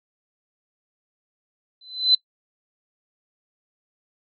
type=tone with exponential growth; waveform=sine; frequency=4034 Hz; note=B7; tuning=36 cents sharp; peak=-9 dBFS; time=1.81-2.15 s; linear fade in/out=5 ms; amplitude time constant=73 ms; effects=noise-tail reverb RT60 0.1 s tail -24 dB re dry + MP3 48 kbps